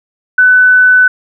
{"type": "tone", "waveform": "sine", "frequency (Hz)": 1500, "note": "F#6", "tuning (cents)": 23, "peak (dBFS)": -3, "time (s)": [0.38, 1.08], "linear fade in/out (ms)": 5, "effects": []}